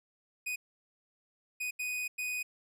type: tone bursts at uneven times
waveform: 45% pulse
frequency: 2489 Hz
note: D#7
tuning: in tune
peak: -33 dBFS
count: 4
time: 0.46-0.56 / 1.6-1.71 / 1.79-2.08 / 2.18-2.43 s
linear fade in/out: 10 ms
effects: resampled to 32000 Hz